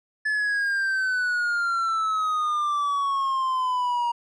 triangle exponential sweep, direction down, 1731 to 945 Hz, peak -20 dBFS, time 0.25-4.12 s, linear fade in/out 10 ms, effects resampled to 24000 Hz

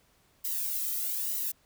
violet noise with flanger, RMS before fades -32 dBFS, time 0.44-1.52 s, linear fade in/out 10 ms, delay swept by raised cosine 1 to 1.59 ms, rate 1.1 Hz, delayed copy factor +1, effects pink hiss -66 dBFS RMS until 1.65 s

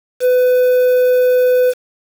triangle tone with quantisation, 501 Hz, B4, 25 cents sharp, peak -7 dBFS, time 0.2-1.74 s, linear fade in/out 50 ms, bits 5, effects none

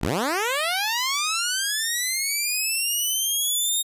10% pulse linear sweep, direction up, 32.79 to 3722 Hz, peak -14 dBFS, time 0.01-3.83 s, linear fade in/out 20 ms, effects resampled to 32000 Hz

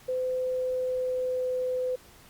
sine tone with pitch glide, 510 to 506.5 Hz, C5 to B4, -44 to +44 cents, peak -26 dBFS, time 0.08-1.96 s, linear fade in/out 10 ms, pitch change -12 cents, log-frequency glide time 0.46-1.53 s, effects pink hiss -54 dBFS RMS until 2.29 s + Opus 48 kbps

